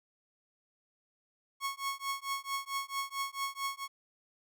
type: tone with tremolo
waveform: sawtooth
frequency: 1100 Hz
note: C#6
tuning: 14 cents flat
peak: -27 dBFS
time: 1.6-3.88 s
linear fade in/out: 50 ms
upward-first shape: triangle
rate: 4.5 Hz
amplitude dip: 100%
effects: none